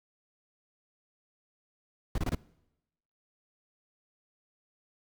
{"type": "noise bursts", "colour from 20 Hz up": "brown", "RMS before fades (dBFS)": -29, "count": 4, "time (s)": [2.15, 2.349], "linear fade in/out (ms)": 2, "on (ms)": 31, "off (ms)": 25, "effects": ["noise-tail reverb RT60 0.9 s tail -23 dB re dry"]}